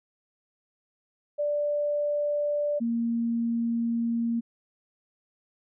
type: tone pair in turn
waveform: sine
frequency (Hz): 587 / 232.5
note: D5 / A#3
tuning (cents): -1 / -4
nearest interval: octave + major third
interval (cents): 1603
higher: first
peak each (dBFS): -24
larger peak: neither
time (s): 1.38-2.8 / 2.8-4.41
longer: second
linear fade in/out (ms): 20
effects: none